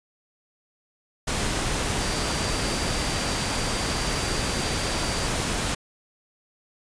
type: tone in noise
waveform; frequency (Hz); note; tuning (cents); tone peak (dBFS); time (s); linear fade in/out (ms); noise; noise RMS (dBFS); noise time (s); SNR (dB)
sine; 4699; D8; 0; -36; 2.01-5.28; 10; pink; -26; 1.27-5.75; -13
effects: resampled to 22050 Hz